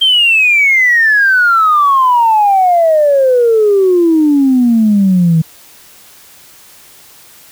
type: exponential sweep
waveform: sine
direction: down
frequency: 3185 to 157.8 Hz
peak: -5 dBFS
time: 0.01-5.42 s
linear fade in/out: 10 ms
effects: tanh soft clip ceiling -1 dBFS + white hiss -40 dBFS RMS until 7.51 s

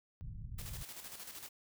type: low-pass noise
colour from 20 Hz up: pink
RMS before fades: -45 dBFS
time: 0.21-0.83 s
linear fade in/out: 0 ms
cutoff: 140 Hz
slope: 24 dB/octave
type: noise with tremolo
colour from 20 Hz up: white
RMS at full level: -47 dBFS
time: 0.58-1.49 s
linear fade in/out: 10 ms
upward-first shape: square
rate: 13 Hz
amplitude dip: 50%
effects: none

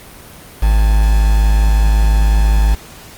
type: tone with quantisation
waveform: triangle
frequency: 52.8 Hz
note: G#1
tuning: 29 cents sharp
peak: -6 dBFS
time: 0.62-2.75 s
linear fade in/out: 10 ms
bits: 4
effects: pink hiss -37 dBFS RMS until 3.17 s + Opus 32 kbps

